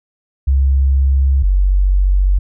sine tone pair in turn, 67.6 / 47.24 Hz, C#2 / F#1, -43 / +37 cents, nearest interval tritone, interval 620 cents, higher first, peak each -9 dBFS, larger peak neither, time 0.47-1.43 / 1.43-2.39 s, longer neither, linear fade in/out 10 ms, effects none

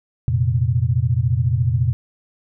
sine chord, F suspended fourth, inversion none, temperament equal, 87.31 / 116.54 / 130.81 Hz, F2 / Bb2 / C3, 0 / 0 / 0 cents, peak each -22 / -18 / -20 dBFS, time 0.28-1.93 s, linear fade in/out 0 ms, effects none

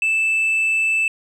sine tone, 2637 Hz, E7, in tune, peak -13 dBFS, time 0.02-1.08 s, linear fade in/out 2 ms, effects tanh soft clip ceiling -15 dBFS

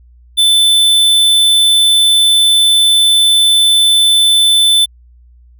square tone, 3520 Hz, A7, in tune, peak -7 dBFS, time 0.37-4.86 s, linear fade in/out 20 ms, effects added 60 Hz sine -40 dBFS peak until 5.59 s

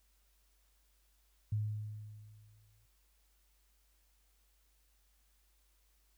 sine tone with exponential decay, 106.3 Hz, G#2, 41 cents sharp, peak -30 dBFS, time 1.52-2.86 s, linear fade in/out 5 ms, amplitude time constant 290 ms, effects added 50 Hz sine -70 dBFS peak until 6.17 s + white hiss -75 dBFS RMS until 6.17 s

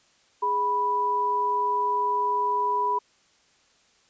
sine tone pair together, 414.4 / 985.6 Hz, G#4 / B5, -4 / -4 cents, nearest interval octave + minor third, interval 1500 cents, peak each -31 / -22 dBFS, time 0.42-2.99 s, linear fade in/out 10 ms, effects white hiss -62 dBFS RMS until 4.09 s + resampled to 16000 Hz

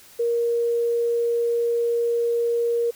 sine tone, 470 Hz, A#4, 14 cents sharp, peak -19 dBFS, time 0.19-2.91 s, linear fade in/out 10 ms, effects white hiss -49 dBFS RMS until 2.95 s

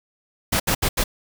pink noise bursts at uneven times, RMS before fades -20 dBFS, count 4, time 0.52-0.6 / 0.67-0.75 / 0.82-0.89 / 0.97-1.04 s, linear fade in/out 10 ms, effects none

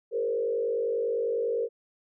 sine tone with frequency modulation, 466.2 Hz, A#4, in tune, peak -25 dBFS, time 0.11-1.69 s, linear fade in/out 50 ms, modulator 50 Hz, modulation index 1, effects none

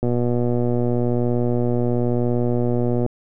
click train, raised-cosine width 2 ms, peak -9 dBFS, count 368, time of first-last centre 0.03-3.063 s, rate 121 Hz, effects none

